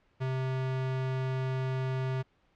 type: tone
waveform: square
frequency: 130.81 Hz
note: C3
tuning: in tune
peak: -30 dBFS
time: 0.2-2.23 s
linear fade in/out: 20 ms
effects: pink hiss -69 dBFS RMS until 2.55 s + low-pass 3000 Hz 12 dB/octave